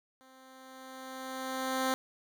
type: tone with level ramp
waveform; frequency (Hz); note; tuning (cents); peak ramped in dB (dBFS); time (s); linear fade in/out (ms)
10% pulse; 261.6; C4; 0; -49 to -19; 0.21-1.94; 0
effects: none